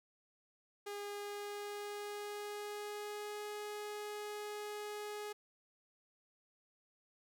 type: tone with pitch glide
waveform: sawtooth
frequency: 408.5 to 417.8 Hz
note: G#4 to G#4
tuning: -29 to +10 cents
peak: -38 dBFS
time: 0.86-5.33 s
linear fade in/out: 10 ms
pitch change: +39 cents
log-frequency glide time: 1.01-3.45 s
effects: none